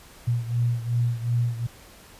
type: beating tone pair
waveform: sine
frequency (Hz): 118.5 / 121.2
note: A#2 / B2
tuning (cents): +29 / -32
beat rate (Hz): 2.7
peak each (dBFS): -23 / -27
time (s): 0.27-1.67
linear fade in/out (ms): 10
effects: pink hiss -49 dBFS RMS until 2.19 s + resampled to 32000 Hz